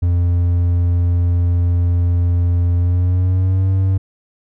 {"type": "tone with pitch glide", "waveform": "triangle", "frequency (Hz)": [87.31, 95.21], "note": ["F2", "G2"], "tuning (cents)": [0, -50], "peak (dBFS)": -10, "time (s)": [0.02, 3.98], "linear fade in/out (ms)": 10, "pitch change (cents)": 150, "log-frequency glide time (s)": [2.76, 3.68], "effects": []}